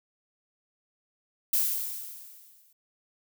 violet noise with exponential decay, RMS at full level -23 dBFS, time 1.53-2.73 s, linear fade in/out 5 ms, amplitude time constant 260 ms, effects none

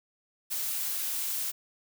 blue noise, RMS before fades -32 dBFS, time 0.5-1.52 s, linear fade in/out 20 ms, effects none

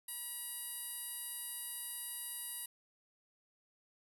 15% pulse tone with band-pass filter, 961 Hz, B5, 48 cents flat, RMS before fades -44 dBFS, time 0.08-2.66 s, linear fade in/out 5 ms, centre 12000 Hz, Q 4.3, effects 11-bit

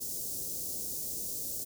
white band-stop noise, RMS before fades -37 dBFS, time 0-1.65 s, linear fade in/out 20 ms, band 520 to 5500 Hz, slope 24 dB/octave, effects none

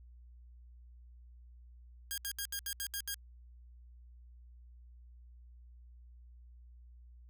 5% pulse tone bursts, 1621 Hz, G#6, 42 cents flat, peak -25 dBFS, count 8, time 2.11-3.143 s, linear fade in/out 0 ms, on 67 ms, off 71 ms, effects added 60 Hz sine -53 dBFS peak until 7.29 s

